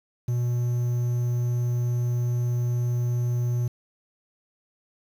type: tone with quantisation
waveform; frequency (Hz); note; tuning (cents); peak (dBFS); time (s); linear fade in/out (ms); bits
triangle; 121.2; B2; -32; -20; 0.28-3.68; 5; 8
effects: none